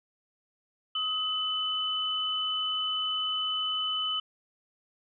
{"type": "tone pair together", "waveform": "sine", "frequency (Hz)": [1267, 3011], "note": ["D#6", "F#7"], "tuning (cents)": [31, 30], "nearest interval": "octave + minor third", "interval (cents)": 1499, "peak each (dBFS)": [-35, -28], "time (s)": [0.95, 4.2], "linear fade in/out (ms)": 5, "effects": []}